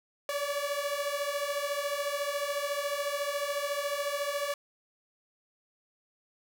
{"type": "beating tone pair", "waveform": "sawtooth", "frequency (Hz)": [565, 579], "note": ["C#5", "D5"], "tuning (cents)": [33, -25], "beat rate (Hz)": 14, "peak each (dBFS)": [-30, -29], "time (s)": [0.29, 4.54], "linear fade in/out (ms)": 2, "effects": []}